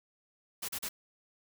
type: noise bursts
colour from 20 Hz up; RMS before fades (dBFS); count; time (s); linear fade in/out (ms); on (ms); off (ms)
white; -37; 3; 0.62-0.89; 10; 66; 36
effects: none